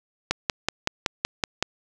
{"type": "click train", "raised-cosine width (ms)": 0.2, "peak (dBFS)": -4, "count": 8, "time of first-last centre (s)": [0.31, 1.626], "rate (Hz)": 5.32, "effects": []}